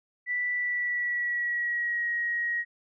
sine tone with pitch glide, 1970 to 1891.9 Hz, B6 to A#6, -5 to +25 cents, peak -26 dBFS, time 0.26-2.65 s, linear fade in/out 50 ms, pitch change -70 cents, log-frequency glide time 0.54-2.09 s, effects none

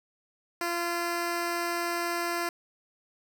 10% pulse tone, 343.9 Hz, F4, 27 cents flat, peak -20 dBFS, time 0.61-2.49 s, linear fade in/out 2 ms, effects none

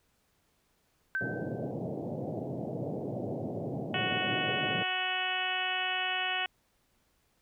sine tone with exponential decay, 1548 Hz, G6, 22 cents flat, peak -27 dBFS, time 1.15-1.71 s, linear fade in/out 0 ms, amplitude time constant 120 ms
pink band-pass noise, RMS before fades -36 dBFS, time 1.21-4.83 s, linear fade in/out 0 ms, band 110 to 710 Hz, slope 48 dB/octave
harmonic tone, 370 Hz, F#4, in tune, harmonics 1 / 2 / 3 / 4 / 5 / 6 / 7 / 8 / 9, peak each -47 / -36 / -42 / -38 / -37 / -41 / -36 / -35 / -46 dBFS, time 3.94-6.46 s, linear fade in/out 2 ms
effects pink hiss -72 dBFS RMS until 7.41 s

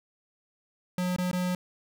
square tone with dropouts, 180.7 Hz, F#3, 41 cents flat, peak -27 dBFS, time 0.98-1.55 s, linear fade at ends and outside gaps 2 ms, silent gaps 1.163-1.184 / 1.314-1.33 s, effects none

